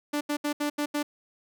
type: tone bursts at uneven times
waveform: sawtooth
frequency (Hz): 293.7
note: D4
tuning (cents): 0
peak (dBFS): -22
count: 6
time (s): 0.13-0.21 / 0.29-0.37 / 0.44-0.53 / 0.6-0.7 / 0.78-0.86 / 0.94-1.03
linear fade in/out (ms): 10
effects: none